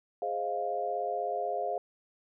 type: chord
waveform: sine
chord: F minor seventh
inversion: first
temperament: equal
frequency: 415.3 / 523.3 / 622.3 / 698.5 Hz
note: Ab4 / C5 / Eb5 / F5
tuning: 0 / 0 / 0 / 0 cents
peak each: -37 / -37 / -38 / -32 dBFS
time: 0.22-1.78 s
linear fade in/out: 2 ms
effects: none